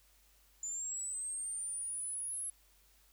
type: linear sweep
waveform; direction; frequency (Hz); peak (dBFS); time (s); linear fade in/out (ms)
sine; up; 7040 to 10900; -37; 0.63-2.5; 2
effects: added 50 Hz sine -68 dBFS peak until 3.12 s + white hiss -68 dBFS RMS until 3.12 s